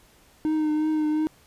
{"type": "tone with vibrato", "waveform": "triangle", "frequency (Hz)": 308, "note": "D#4", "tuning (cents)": -17, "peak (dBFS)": -19, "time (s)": [0.45, 1.27], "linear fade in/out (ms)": 0, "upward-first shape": "triangle", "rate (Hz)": 2.8, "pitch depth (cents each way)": 28, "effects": ["pink hiss -57 dBFS RMS until 1.46 s", "resampled to 32000 Hz"]}